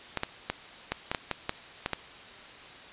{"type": "clicks", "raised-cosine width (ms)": 0.3, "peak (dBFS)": -12, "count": 10, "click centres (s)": [0.173, 0.234, 0.5, 0.92, 1.115, 1.148, 1.313, 1.494, 1.861, 1.933], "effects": ["white hiss -47 dBFS RMS until 2.92 s", "resampled to 8000 Hz"]}